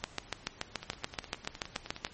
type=two click trains; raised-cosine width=0.2 ms; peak=-24 / -14 dBFS; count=13 / 15; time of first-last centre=0.83-2.067 / 0.04-2.049 s; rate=9.7 / 6.97 Hz; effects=pink hiss -54 dBFS RMS until 2.13 s + MP3 32 kbps